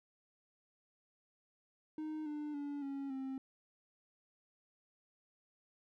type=tone with pitch steps; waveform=triangle; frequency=309.7 / 298.1 / 287 / 276.2 / 265.9 Hz; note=D#4 / D4 / D4 / C#4 / C4; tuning=-8 / +26 / -40 / -6 / +28 cents; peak=-37 dBFS; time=1.98-3.38 s; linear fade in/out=2 ms; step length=280 ms; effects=none